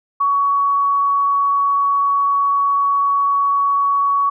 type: tone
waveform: sine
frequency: 1123 Hz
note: C#6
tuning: 22 cents sharp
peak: -13 dBFS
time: 0.2-4.3 s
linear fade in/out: 10 ms
effects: none